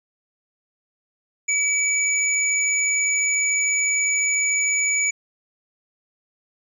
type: tone pair together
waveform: sine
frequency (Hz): 2295 / 6889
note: D7 / A8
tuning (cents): -40 / -38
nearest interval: octave + perfect fifth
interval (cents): 1902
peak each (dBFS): -21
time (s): 1.48-5.11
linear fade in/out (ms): 10
effects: 9-bit